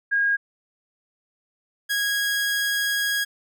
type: tone pair in turn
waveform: sine / sawtooth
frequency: 1631 / 1648 Hz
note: G#6 / G#6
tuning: -32 / -14 cents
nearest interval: unison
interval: 18 cents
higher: second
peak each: -18 dBFS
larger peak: neither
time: 0.11-0.37 / 1.89-3.25 s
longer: second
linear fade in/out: 20 ms
effects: none